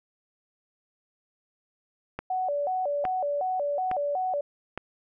click train, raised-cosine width 0.5 ms, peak -17 dBFS, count 4, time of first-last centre 2.19-4.776 s, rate 1.16 Hz
sine tone with vibrato, 655 Hz, E5, 11 cents flat, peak -25 dBFS, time 2.3-4.41 s, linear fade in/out 5 ms, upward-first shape square, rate 2.7 Hz, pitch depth 220 cents each way
effects none

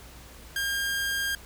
sawtooth tone, 1609 Hz, G6, 45 cents sharp, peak -23 dBFS, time 0.56-1.35 s, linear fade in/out 2 ms, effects added 60 Hz sine -48 dBFS peak until 1.45 s + pink hiss -49 dBFS RMS until 1.45 s

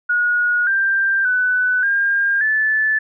sine tone with pitch steps, 1449 / 1580 / 1497 / 1608 / 1743 Hz, F#6 / G6 / F#6 / G6 / A6, -37 / +13 / +20 / +44 / -17 cents, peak -14 dBFS, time 0.09-2.99 s, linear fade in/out 10 ms, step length 580 ms, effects none

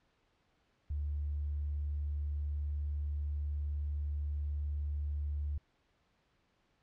triangle tone with tanh clipping, 73.42 Hz, D2, in tune, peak -33 dBFS, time 0.9-5.58 s, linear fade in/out 5 ms, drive 4 dB, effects pink hiss -74 dBFS RMS until 6.82 s + low-pass 4000 Hz 12 dB/octave

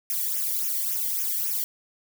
violet noise with flanger, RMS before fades -27 dBFS, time 0.1-1.64 s, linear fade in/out 0 ms, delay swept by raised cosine 0.23 to 0.8 ms, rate 3.6 Hz, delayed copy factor -0.9, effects none

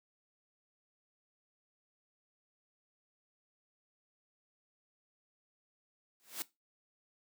white noise with exponential growth, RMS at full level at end -35 dBFS, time 6.2-6.42 s, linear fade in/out 0 ms, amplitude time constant 47 ms, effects noise-tail reverb RT60 0.2 s tail -18 dB re dry + high-pass 200 Hz 12 dB/octave

